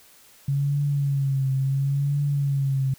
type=tone with vibrato; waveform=sine; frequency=138.59 Hz; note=C#3; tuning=in tune; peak=-20 dBFS; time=0.48-2.94 s; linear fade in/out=5 ms; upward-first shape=triangle; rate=0.72 Hz; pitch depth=72 cents each way; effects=white hiss -53 dBFS RMS until 2.98 s